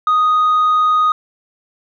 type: tone with tanh clipping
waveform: sine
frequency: 1244.5 Hz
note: D#6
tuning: in tune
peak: -11 dBFS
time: 0.07-1.12 s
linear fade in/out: 2 ms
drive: 1 dB
effects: none

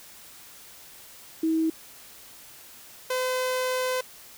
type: tone pair in turn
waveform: sine / sawtooth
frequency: 321.4 / 510.2 Hz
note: E4 / C5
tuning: -44 / -44 cents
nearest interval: minor sixth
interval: 800 cents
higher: second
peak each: -21 dBFS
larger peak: neither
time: 1.43-1.7 / 3.1-4.01 s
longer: second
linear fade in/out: 5 ms
effects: white hiss -48 dBFS RMS until 4.37 s

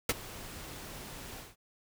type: noise with ADSR envelope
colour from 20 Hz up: pink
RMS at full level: -25 dBFS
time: 0.09-1.56 s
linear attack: 4 ms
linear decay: 33 ms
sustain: -20 dB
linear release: 180 ms
effects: none

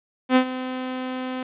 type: tone with ADSR envelope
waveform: sawtooth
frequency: 256.5 Hz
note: C4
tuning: 34 cents flat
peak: -8 dBFS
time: 0.29-1.43 s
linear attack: 69 ms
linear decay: 83 ms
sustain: -15 dB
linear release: 4 ms
effects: resampled to 8000 Hz + 8-bit

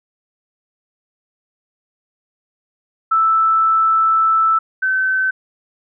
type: tone pair in turn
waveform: sine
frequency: 1319 / 1530.9 Hz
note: E6 / G6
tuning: +1 / -41 cents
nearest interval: minor third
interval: 258 cents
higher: second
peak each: -11 / -14 dBFS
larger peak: first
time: 3.11-4.59 / 4.82-5.31 s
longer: first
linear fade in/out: 10 ms
effects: none

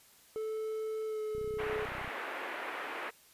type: tone with pitch glide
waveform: triangle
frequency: 436.8 to 429.8 Hz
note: A4 to A4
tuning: -13 to -41 cents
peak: -32 dBFS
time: 0.36-1.85 s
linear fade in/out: 0 ms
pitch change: -28 cents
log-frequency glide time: 1.06-1.21 s
type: click train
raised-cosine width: 5 ms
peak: -35 dBFS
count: 24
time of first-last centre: 1.35-2.078 s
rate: 31.6 Hz
type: band-pass noise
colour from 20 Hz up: white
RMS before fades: -40 dBFS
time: 1.58-3.11 s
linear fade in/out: 20 ms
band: 310 to 2200 Hz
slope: 24 dB/octave
effects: white hiss -61 dBFS RMS until 3.33 s + resampled to 32000 Hz

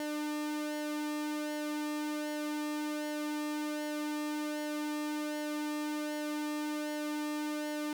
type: tone with flanger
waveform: sawtooth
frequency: 300 Hz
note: D4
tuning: 37 cents sharp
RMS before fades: -36 dBFS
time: 0-7.93 s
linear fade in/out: 2 ms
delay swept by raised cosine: 0.8 to 2 ms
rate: 1.3 Hz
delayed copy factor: -0.55
effects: none

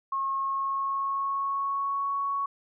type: tone with pitch glide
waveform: sine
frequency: 1085 to 1113.6 Hz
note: C#6 to C#6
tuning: -37 to +8 cents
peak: -26 dBFS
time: 0.12-2.46 s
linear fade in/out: 5 ms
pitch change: +45 cents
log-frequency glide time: 0.36-2.12 s
effects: none

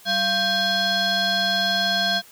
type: tone with frequency modulation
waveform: sine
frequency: 2451 Hz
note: D#7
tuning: 27 cents flat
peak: -17 dBFS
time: 0.05-2.22 s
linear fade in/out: 50 ms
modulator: 881 Hz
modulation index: 2.5
effects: tanh soft clip ceiling -16 dBFS + white hiss -49 dBFS RMS until 2.31 s

